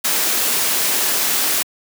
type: noise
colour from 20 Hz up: white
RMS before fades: -18 dBFS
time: 0.04-1.63 s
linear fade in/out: 10 ms
effects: high-pass 200 Hz 12 dB/octave